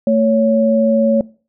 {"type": "tone pair together", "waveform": "sine", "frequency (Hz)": [223.5, 558.3], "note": ["A3", "C#5"], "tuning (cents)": [27, 12], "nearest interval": "octave + major third", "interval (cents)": 1585, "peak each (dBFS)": -13, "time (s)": [0.07, 1.21], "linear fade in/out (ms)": 2, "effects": ["noise-tail reverb RT60 0.4 s tail -22 dB re dry"]}